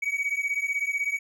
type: beating tone pair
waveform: triangle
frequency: 2253 / 2269 Hz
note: C#7 / C#7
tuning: +28 / +40 cents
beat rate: 16 Hz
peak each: -26 dBFS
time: 0.02-1.19 s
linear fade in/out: 10 ms
effects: tanh soft clip ceiling -17 dBFS